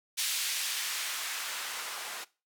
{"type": "noise with band-pass filter sweep", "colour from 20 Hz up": "blue", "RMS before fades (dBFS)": -35, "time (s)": [0.17, 2.25], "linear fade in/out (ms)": 20, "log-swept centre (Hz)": [3300, 800], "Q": 0.79, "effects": ["noise-tail reverb RT60 0.3 s tail -20 dB re dry"]}